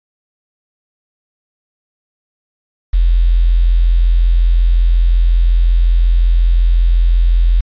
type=tone with quantisation; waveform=sine; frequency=42.75 Hz; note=F1; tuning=36 cents flat; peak=-7 dBFS; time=2.93-7.61 s; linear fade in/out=10 ms; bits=6; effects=resampled to 11025 Hz